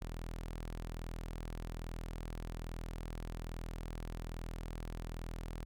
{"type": "tone", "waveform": "sawtooth", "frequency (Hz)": 41.2, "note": "E1", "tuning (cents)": 0, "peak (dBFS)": -37, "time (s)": [0.01, 5.65], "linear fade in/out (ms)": 10, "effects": []}